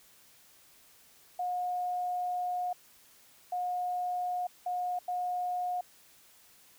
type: tone bursts at uneven times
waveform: sine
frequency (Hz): 720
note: F#5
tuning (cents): -47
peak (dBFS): -30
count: 4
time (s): 1.39-2.73 / 3.52-4.47 / 4.66-4.99 / 5.08-5.81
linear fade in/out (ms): 5
effects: white hiss -60 dBFS RMS until 6.78 s